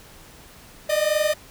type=tone pair together; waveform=45% pulse; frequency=597.3 / 619 Hz; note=D5 / D#5; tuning=+29 / -9 cents; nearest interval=minor second; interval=62 cents; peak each=-22 dBFS; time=0.89-1.34 s; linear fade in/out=10 ms; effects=pink hiss -47 dBFS RMS until 1.5 s